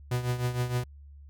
45% pulse tone with tremolo, 123.47 Hz, B2, in tune, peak -24 dBFS, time 0.11-0.84 s, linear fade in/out 5 ms, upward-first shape triangle, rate 6.5 Hz, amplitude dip 75%, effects added 71 Hz sine -46 dBFS peak until 1.29 s

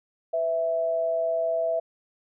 sine tone pair together, 502 / 657.6 Hz, B4 / E5, +28 / -4 cents, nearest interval perfect fourth, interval 468 cents, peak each -32 / -23 dBFS, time 0.33-1.8 s, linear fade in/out 10 ms, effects none

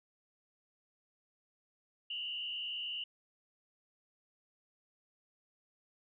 sine tone with frequency modulation, 2904 Hz, F#7, 33 cents flat, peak -37 dBFS, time 2.1-3.04 s, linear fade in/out 5 ms, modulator 70.5 Hz, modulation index 1.7, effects none

